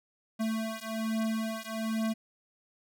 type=beating tone pair; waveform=square; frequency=221.2 / 222.4 Hz; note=A3 / A3; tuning=+9 / +19 cents; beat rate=1.2 Hz; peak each=-34 / -34 dBFS; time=0.39-2.14 s; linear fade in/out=20 ms; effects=none